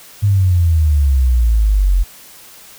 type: exponential sweep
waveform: sine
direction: down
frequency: 103.83 to 43.65 Hz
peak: -9 dBFS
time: 0.22-2.04 s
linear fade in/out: 20 ms
effects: white hiss -40 dBFS RMS until 2.78 s